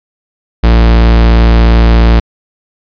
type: tone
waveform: 45% pulse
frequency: 57.1 Hz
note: A#1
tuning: 35 cents flat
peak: -3 dBFS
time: 0.63-2.2 s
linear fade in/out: 10 ms
effects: resampled to 11025 Hz